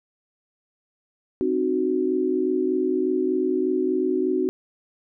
sine chord, C diminished, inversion none, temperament equal with one note detuned, 261.6 / 306.7 / 370 Hz, C4 / Eb4 / Gb4, 0 / -25 / 0 cents, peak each -26 / -26 / -22 dBFS, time 1.41-4.49 s, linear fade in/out 0 ms, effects none

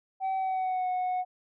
sine tone with pitch glide, 765 to 733.4 Hz, G5 to F#5, -42 to -15 cents, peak -24 dBFS, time 0.2-1.25 s, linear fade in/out 50 ms, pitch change -73 cents, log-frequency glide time 0.36-0.88 s, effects tanh soft clip ceiling -26 dBFS

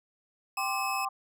sine chord, G suspended fourth, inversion none, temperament equal, 784 / 1046.5 / 1174.7 Hz, G5 / C6 / D6, 0 / 0 / 0 cents, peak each -33 / -34 / -35 dBFS, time 0.57-1.09 s, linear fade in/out 10 ms
sawtooth tone, 2579 Hz, E7, 39 cents flat, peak -30 dBFS, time 0.57-1.05 s, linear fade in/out 2 ms
effects none

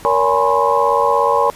sine tone cluster, 469.3 / 566 / 837 / 996 / 1073 Hz, A#4 / C#5 / G#5 / B5 / C6, +12 / +36 / +13 / +14 / +43 cents, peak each -18 dBFS, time 0.05-1.5 s, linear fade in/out 0 ms, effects pink hiss -39 dBFS RMS until 1.55 s + resampled to 32000 Hz

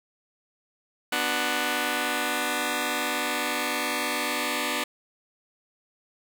5% pulse chord, B minor, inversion none, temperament just, 246.9 / 296.3 / 370.4 Hz, B3 / D4 / F#4, 0 / +15 / +2 cents, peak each -18 / -17 / -22 dBFS, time 1.12-4.84 s, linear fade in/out 5 ms, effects none

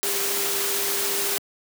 sine tone in noise, 399.8 Hz, G4, 34 cents sharp, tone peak -32 dBFS, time 0.03-1.38 s, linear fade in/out 0 ms, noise white, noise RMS -25 dBFS, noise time 0.03-1.38 s, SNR -10 dB, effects high-pass 200 Hz 12 dB/octave

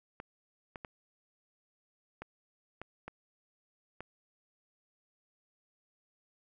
clicks, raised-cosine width 0.5 ms, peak -27 dBFS, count 7, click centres 0.201 / 0.758 / 0.848 / 2.22 / 2.816 / 3.08 / 4.006 s, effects none

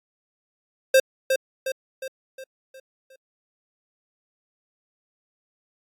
square tone with echo, 528 Hz, C5, 16 cents sharp, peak -13 dBFS, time 0.94-1 s, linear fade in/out 5 ms, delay 360 ms, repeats 6, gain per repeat -6 dB, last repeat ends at 3.16 s, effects AAC 64 kbps

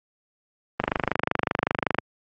click train, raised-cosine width 0.5 ms, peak -5 dBFS, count 31, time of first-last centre 0.8-1.986 s, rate 25.3 Hz, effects high-pass 100 Hz 12 dB/octave + Opus 24 kbps

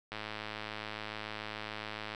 click train, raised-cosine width 0.3 ms, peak -23 dBFS, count 218, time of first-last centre 0.12-2.148 s, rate 107 Hz, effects none

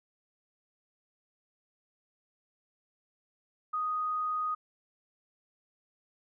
sine tone, 1244.5 Hz, D#6, in tune, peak -29 dBFS, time 3.73-4.55 s, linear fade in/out 10 ms, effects none

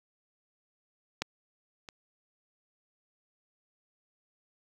clicks, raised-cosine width 0.2 ms, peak -13 / -26 dBFS, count 2, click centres 1.22 / 1.888 s, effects high-pass 60 Hz 12 dB/octave + 8-bit

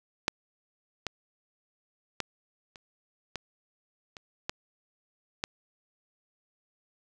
clicks, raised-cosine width 0.2 ms, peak -7 / -14 / -12 / -29 / -17 / -26 / -13 / -12 dBFS, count 8, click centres 0.281 / 1.067 / 2.203 / 2.758 / 3.357 / 4.168 / 4.495 / 5.439 s, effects none

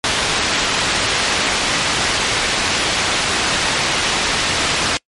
white low-pass noise, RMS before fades -18 dBFS, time 0.04-4.97 s, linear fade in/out 0 ms, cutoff 4100 Hz, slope 12 dB/octave, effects noise-tail reverb RT60 0.1 s tail -26 dB re dry + MP3 48 kbps

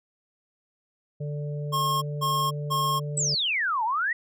harmonic tone, 146.83 Hz, D3, in tune, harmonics 1 / 3 / 4, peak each -29 / -39 / -41 dBFS, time 1.2-3.35 s, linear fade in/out 10 ms
square tone bursts, 1078 Hz, C#6, 49 cents flat, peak -24 dBFS, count 3, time 1.72-3 s, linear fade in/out 20 ms, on 300 ms, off 190 ms
sine exponential two-way sweep, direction down then up, 8200 to 847 to 1969 Hz, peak -23 dBFS, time 3.17-4.13 s, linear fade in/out 5 ms, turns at 3.84 s
effects none

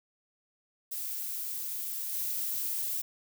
violet noise with level steps, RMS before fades -36 / -33 dBFS, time 0.91-3.02 s, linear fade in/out 10 ms, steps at 2.12 s, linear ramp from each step 20 ms, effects none

